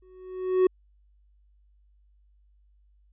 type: tone with exponential growth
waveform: triangle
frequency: 370.7 Hz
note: F#4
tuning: 3 cents sharp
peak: -13 dBFS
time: 0.02-0.67 s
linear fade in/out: 5 ms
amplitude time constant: 140 ms
effects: added 50 Hz sine -58 dBFS peak until 3.12 s + resampled to 8000 Hz